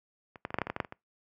clicks, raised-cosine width 0.5 ms, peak -30 / -18 / -24 / -15 / -13 / -13 / -20 / -16 / -18 / -12 / -27 / -25 dBFS, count 12, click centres 0.358 / 0.451 / 0.505 / 0.543 / 0.586 / 0.617 / 0.67 / 0.7 / 0.764 / 0.802 / 0.848 / 0.924 s, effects noise-tail reverb RT60 0.2 s tail -24 dB re dry + high-pass 80 Hz 12 dB/octave

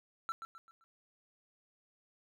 triangle tone with echo, 1339 Hz, E6, 27 cents sharp, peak -32 dBFS, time 0.29-0.32 s, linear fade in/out 0 ms, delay 130 ms, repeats 4, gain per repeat -8 dB, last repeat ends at 0.84 s, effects none

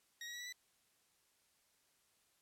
20% pulse tone with pitch steps, 1883 / 1907.1 / 1931.5 / 1956.2 / 1981.2 Hz, A#6 / A#6 / B6 / B6 / B6, +17 / +39 / -39 / -17 / +5 cents, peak -40 dBFS, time 0.21-0.525 s, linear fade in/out 2 ms, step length 63 ms, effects white hiss -75 dBFS RMS until 2.41 s + low-pass 12000 Hz 12 dB/octave

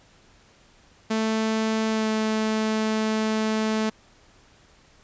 sawtooth tone with pitch glide, 220.4 to 218.1 Hz, A3 to A3, +3 to -15 cents, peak -18 dBFS, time 1.1-3.9 s, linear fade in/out 10 ms, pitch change -18 cents, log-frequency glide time 1.89-2.08 s, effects pink hiss -56 dBFS RMS until 5.03 s + resampled to 16000 Hz

